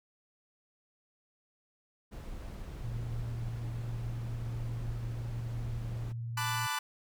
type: noise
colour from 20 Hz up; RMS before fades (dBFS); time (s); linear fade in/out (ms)
brown; -42; 2.11-6.13; 20
type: tone with vibrato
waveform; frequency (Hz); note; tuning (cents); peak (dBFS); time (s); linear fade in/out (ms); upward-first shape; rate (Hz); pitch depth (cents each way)
sine; 116.54; A#2; 0; -35; 2.83-6.67; 10; triangle; 20; 44
type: chord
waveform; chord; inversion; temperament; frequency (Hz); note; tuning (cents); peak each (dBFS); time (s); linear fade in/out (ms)
sawtooth; B minor seventh; third; equal with one note detuned; 880 / 996.9 / 1174.7 / 1480; A5 / B5 / D6 / F#6; 0 / +16 / 0 / 0; -34; 6.37-6.79; 5
effects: none